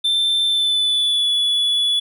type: tone with pitch glide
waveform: triangle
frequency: 3556 to 3419 Hz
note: A7 to G#7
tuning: +18 to +50 cents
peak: -14 dBFS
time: 0.04-2 s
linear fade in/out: 10 ms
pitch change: -68 cents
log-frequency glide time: 0.46-1.28 s
effects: none